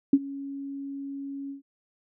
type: tone with ADSR envelope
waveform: sine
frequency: 277.2 Hz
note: C#4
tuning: in tune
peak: -12 dBFS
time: 0.13-1.62 s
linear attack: 4 ms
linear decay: 46 ms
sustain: -21 dB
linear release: 120 ms
effects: none